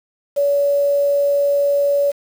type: tone with quantisation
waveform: sine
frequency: 568 Hz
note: C#5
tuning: 42 cents sharp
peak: -13 dBFS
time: 0.36-2.12 s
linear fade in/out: 20 ms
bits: 6
effects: none